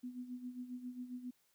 sine tone with tremolo, 248.8 Hz, B3, 13 cents sharp, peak -40 dBFS, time 0.03-1.31 s, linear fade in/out 10 ms, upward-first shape sine, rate 7.4 Hz, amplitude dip 70%, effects white hiss -75 dBFS RMS until 1.54 s

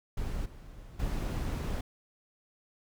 brown noise with level steps, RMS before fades -35 / -48 / -32 dBFS, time 0.17-1.81 s, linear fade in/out 5 ms, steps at 0.45 / 0.99 s, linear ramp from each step 10 ms, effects none

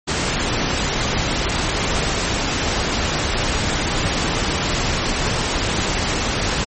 pink noise, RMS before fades -20 dBFS, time 0.07-6.65 s, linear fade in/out 20 ms, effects MP3 32 kbps

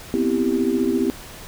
sine chord, C major seventh, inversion third, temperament equal, 246.9 / 261.6 / 329.6 / 392 Hz, B3 / C4 / E4 / G4, 0 / 0 / 0 / 0 cents, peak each -23 dBFS, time 0.14-1.1 s, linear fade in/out 0 ms, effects pink hiss -39 dBFS RMS until 1.47 s

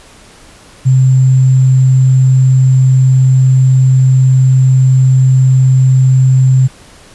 sine tone with sample-and-hold, 130.81 Hz, C3, in tune, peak -4 dBFS, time 0.85-6.68 s, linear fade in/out 20 ms, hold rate 7350 Hz, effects pink hiss -39 dBFS RMS until 7.14 s + resampled to 24000 Hz

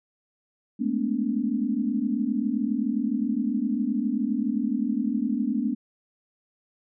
sine tone cluster, 208.8 / 220.7 / 248.2 / 288.1 Hz, G#3 / A3 / B3 / D4, +10 / +5 / +9 / -33 cents, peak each -31 / -28 / -27 / -29 dBFS, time 0.79-5.75 s, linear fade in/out 20 ms, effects none

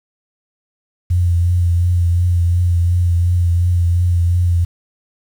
sine tone with vibrato, 87.4 Hz, F2, 2 cents sharp, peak -11 dBFS, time 1.1-4.65 s, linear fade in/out 10 ms, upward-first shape triangle, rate 2.8 Hz, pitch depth 37 cents each way, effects 7-bit

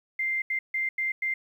sine tone bursts at uneven times, 2093 Hz, C7, in tune, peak -25 dBFS, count 5, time 0.19-0.42 / 0.5-0.59 / 0.74-0.89 / 0.98-1.12 / 1.22-1.34 s, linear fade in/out 5 ms, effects 10-bit

